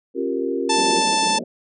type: chord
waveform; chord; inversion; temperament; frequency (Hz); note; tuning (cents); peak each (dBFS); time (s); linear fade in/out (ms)
sine; G half-diminished seventh; second; equal with one note detuned; 271.3 / 349.2 / 392 / 466.2; Db4 / F4 / G4 / Bb4; -37 / 0 / 0 / 0; -26; 0.14-1.03; 50
type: harmonic tone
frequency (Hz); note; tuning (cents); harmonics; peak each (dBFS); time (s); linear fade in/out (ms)
882; A5; +4; 1 / 2 / 3 / 4 / 5 / 6 / 7 / 8 / 9 / 10; -19 / -32 / -27 / -27 / -30 / -26 / -29 / -34 / -39 / -30; 0.69-1.39; 10
type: band-pass noise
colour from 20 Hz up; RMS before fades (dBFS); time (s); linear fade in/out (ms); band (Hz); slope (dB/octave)
pink; -29; 0.76-1.44; 5; 170 to 630; 96
effects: none